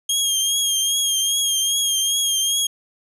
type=tone with vibrato; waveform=20% pulse; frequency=3239 Hz; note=G#7; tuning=44 cents flat; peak=-12 dBFS; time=0.09-2.67 s; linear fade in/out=5 ms; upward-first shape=triangle; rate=2.5 Hz; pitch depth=50 cents each way; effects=none